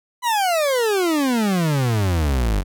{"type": "exponential sweep", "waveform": "40% pulse", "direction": "down", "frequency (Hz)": [1009, 45.62], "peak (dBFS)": -16, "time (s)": [0.22, 2.64], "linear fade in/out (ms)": 50, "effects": []}